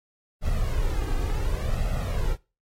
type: noise with flanger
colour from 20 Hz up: brown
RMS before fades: -25 dBFS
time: 0.41-2.37 s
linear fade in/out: 50 ms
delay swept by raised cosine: 1.5 to 2.5 ms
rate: 0.68 Hz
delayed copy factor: +0.7
effects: noise-tail reverb RT60 0.3 s tail -22 dB re dry + AAC 48 kbps